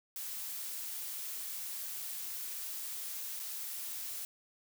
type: noise with dropouts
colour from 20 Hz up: blue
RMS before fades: -41 dBFS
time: 0.16-4.25 s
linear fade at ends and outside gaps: 1 ms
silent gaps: 3.394-3.398 s
effects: none